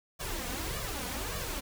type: noise with flanger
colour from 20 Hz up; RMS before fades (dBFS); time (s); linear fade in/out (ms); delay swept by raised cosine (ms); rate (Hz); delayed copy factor
pink; -36; 0.19-1.61; 20; 1.7 to 4.1; 1.7; +0.75
effects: none